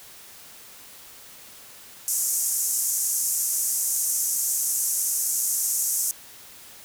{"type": "band-pass noise", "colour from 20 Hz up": "pink", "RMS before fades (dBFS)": -25, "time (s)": [2.08, 6.11], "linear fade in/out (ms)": 0, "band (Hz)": [6100, 14000], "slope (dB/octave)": 48, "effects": ["white hiss -46 dBFS RMS until 6.84 s"]}